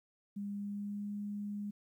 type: tone with pitch glide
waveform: sine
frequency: 202.2 to 205.3 Hz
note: G#3 to G#3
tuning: -46 to -20 cents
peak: -37 dBFS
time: 0.36-1.71 s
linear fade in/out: 10 ms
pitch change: +26 cents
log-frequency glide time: 0.49-1.12 s
effects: 12-bit